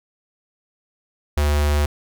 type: tone with notch filter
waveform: square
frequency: 73.7 Hz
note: D2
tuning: 7 cents sharp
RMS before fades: -18 dBFS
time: 1.37-1.86 s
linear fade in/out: 5 ms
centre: 170 Hz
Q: 0.77
effects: none